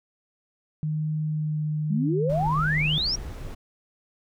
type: tone with vibrato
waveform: sine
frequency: 153.4 Hz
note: D#3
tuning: 24 cents flat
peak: -24 dBFS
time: 0.83-2.98 s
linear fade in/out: 0 ms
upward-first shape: sine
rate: 0.86 Hz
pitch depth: 11 cents each way
type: exponential sweep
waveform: sine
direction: up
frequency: 186.2 to 5800 Hz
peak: -23 dBFS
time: 1.9-3.16 s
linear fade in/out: 10 ms
type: noise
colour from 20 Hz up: brown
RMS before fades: -35 dBFS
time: 2.29-3.55 s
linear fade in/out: 10 ms
effects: none